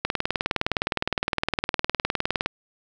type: click train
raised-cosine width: 0.3 ms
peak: -6 dBFS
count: 48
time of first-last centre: 0.05-2.46 s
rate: 19.5 Hz
effects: none